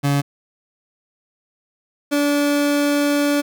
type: tone pair in turn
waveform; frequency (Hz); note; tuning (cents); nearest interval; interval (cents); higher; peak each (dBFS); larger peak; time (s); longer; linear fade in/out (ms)
30% pulse; 141.7 / 288.9; C#3 / D4; +38 / -28; octave; 1234; second; -13; neither; 0.03-0.22 / 2.11-3.42; second; 20
effects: none